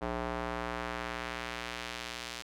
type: tone with band-pass filter sweep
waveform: square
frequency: 59.5 Hz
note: A#1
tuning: 36 cents sharp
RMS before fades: -38 dBFS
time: 0.01-2.43 s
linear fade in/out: 20 ms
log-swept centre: 760 to 4300 Hz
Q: 0.81
effects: none